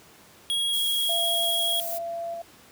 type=tone; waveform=square; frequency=3304 Hz; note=G#7; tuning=10 cents flat; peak=-24 dBFS; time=0.5-1.8 s; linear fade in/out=0 ms
type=noise; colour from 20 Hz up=violet; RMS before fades=-33 dBFS; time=0.72-1.99 s; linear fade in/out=20 ms
type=tone with tremolo; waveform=sine; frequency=678 Hz; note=E5; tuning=49 cents sharp; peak=-29 dBFS; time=1.09-2.42 s; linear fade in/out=5 ms; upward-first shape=square; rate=1.2 Hz; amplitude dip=30%
effects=pink hiss -52 dBFS RMS until 2.71 s + high-pass 100 Hz 12 dB/octave